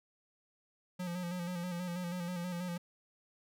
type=tone with vibrato; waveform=square; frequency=176.9 Hz; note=F3; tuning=23 cents sharp; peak=-37 dBFS; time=0.99-2.78 s; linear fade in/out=10 ms; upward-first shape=square; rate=6.2 Hz; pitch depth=41 cents each way; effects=none